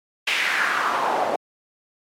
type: noise with band-pass filter sweep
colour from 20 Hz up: pink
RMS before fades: -22 dBFS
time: 0.27-1.36 s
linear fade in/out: 5 ms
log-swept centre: 2600 to 600 Hz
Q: 2.8
effects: high-pass 200 Hz 12 dB/octave + MP3 96 kbps